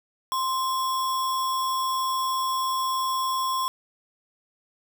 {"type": "tone with sample-and-hold", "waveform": "sine", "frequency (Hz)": 1046.5, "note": "C6", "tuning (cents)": 0, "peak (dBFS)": -23, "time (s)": [0.32, 3.68], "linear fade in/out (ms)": 0, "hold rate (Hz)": 4410, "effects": []}